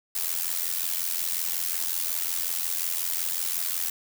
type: noise with amplitude modulation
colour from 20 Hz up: blue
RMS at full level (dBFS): -25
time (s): 0.15-3.9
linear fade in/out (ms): 5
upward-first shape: sine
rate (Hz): 85.5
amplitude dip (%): 80
effects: none